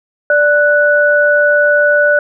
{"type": "tone pair together", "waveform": "sine", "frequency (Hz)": [587.3, 1480], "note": ["D5", "F#6"], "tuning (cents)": [0, 0], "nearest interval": "octave + major third", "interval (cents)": 1600, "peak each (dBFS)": -10, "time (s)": [0.3, 2.19], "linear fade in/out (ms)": 2, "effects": []}